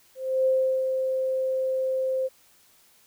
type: tone with ADSR envelope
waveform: sine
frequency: 523 Hz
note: C5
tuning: 1 cent flat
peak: -18 dBFS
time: 0.15-2.29 s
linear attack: 310 ms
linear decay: 370 ms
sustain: -5 dB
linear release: 31 ms
effects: white hiss -59 dBFS RMS until 3.06 s